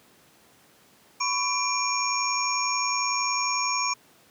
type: tone cluster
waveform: sine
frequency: 1010 / 1121 / 2391 / 5510 / 6620 Hz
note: B5 / C#6 / D7 / F8 / G#8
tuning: +39 / +19 / +30 / -24 / -6 cents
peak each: -30 dBFS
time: 1.2-3.94 s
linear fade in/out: 10 ms
effects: pink hiss -57 dBFS RMS until 4.3 s + high-pass 150 Hz 12 dB/octave